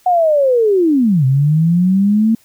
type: linear two-way sweep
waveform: sine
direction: down then up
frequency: 740 to 128.3 to 227.4 Hz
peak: -9 dBFS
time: 0.06-2.35 s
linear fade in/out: 5 ms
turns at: 1.25 s
effects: white hiss -52 dBFS RMS until 2.44 s